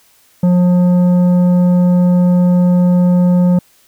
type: tone with tanh clipping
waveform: sine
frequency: 178.5 Hz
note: F3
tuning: 38 cents sharp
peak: -9 dBFS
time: 0.43-3.59 s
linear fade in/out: 5 ms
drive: 9 dB
effects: white hiss -51 dBFS RMS until 3.87 s